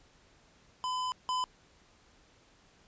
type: tone pair in turn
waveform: square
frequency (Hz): 1010 / 1010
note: B5 / B5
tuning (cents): +39 / +39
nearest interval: unison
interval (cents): 0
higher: neither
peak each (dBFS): -32 / -30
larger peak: second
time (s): 0.84-1.12 / 1.29-1.44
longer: first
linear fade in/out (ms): 0
effects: pink hiss -63 dBFS RMS until 2.87 s + resampled to 16000 Hz